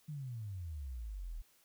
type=exponential sweep; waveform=sine; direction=down; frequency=157.4 to 36.91 Hz; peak=-40 dBFS; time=0.08-1.42 s; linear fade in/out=10 ms; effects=white hiss -69 dBFS RMS until 1.64 s